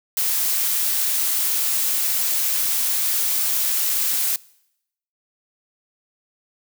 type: noise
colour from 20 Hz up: blue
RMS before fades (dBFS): -21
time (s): 0.17-4.36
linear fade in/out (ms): 2
effects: noise-tail reverb RT60 0.8 s tail -23 dB re dry